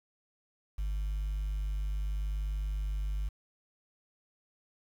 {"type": "tone", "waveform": "sine", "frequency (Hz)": 50.4, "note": "G1", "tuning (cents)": 49, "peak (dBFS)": -28, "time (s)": [0.78, 3.29], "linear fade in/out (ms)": 10, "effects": ["tanh soft clip ceiling -29 dBFS", "9-bit"]}